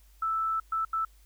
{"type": "tone bursts at uneven times", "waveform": "sine", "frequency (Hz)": 1318.5, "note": "E6", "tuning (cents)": 0, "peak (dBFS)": -26, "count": 3, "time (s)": [[0.22, 0.6], [0.72, 0.85], [0.93, 1.05]], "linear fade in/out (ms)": 5, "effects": ["added 50 Hz sine -55 dBFS peak until 1.25 s", "white hiss -65 dBFS RMS until 1.25 s"]}